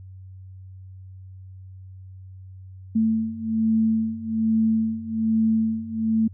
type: beating tone pair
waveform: sine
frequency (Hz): 221.3 / 222.5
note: A3 / A3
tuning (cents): +10 / +20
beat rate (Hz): 1.2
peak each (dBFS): -24 / -21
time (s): 2.95-6.28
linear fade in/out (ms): 10
effects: added 94 Hz sine -39 dBFS peak until 6.33 s